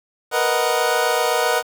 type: chord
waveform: 25% pulse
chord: B major seventh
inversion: third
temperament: equal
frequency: 466.2 / 493.9 / 622.3 / 740 Hz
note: A#4 / B4 / D#5 / F#5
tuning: 0 / 0 / 0 / 0 cents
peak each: -19 dBFS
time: 0.31-1.63 s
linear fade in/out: 50 ms
effects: 7-bit